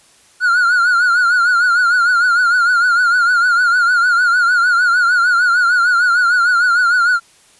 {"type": "tone with vibrato", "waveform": "triangle", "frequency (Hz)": 1431, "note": "F6", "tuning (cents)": 42, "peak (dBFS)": -8, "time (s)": [0.4, 7.2], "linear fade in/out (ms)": 50, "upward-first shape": "triangle", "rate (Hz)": 6.6, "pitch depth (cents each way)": 93, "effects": ["white hiss -49 dBFS RMS until 7.59 s", "resampled to 24000 Hz"]}